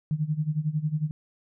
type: tone with tremolo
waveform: sine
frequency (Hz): 153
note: D#3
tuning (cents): -29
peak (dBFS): -21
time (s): 0.11-1.11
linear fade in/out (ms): 0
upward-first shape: sine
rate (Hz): 11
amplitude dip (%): 85
effects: none